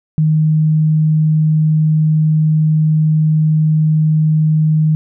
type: tone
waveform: sine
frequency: 155.56 Hz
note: D#3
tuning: in tune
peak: -9 dBFS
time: 0.18-4.95 s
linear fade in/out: 0 ms
effects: none